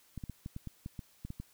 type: clicks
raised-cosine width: 5 ms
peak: -28 dBFS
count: 11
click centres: 0.177 / 0.238 / 0.297 / 0.461 / 0.564 / 0.673 / 0.861 / 0.992 / 1.25 / 1.304 / 1.4 s
effects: white hiss -65 dBFS RMS until 1.53 s